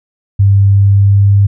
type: tone with pitch glide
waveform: sine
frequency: 99.1 to 100.08 Hz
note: G2 to G2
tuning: +19 to +36 cents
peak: -4 dBFS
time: 0.39-1.47 s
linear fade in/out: 10 ms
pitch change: +17 cents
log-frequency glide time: 0.62-1.34 s
effects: none